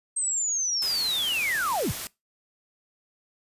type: linear sweep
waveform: sine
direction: down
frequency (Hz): 8372 to 43.7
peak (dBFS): -24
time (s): 0.16-1.92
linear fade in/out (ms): 10
type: noise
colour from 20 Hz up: white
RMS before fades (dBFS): -34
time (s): 0.82-2.07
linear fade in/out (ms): 0
effects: noise-tail reverb RT60 0.2 s tail -21 dB re dry + resampled to 32000 Hz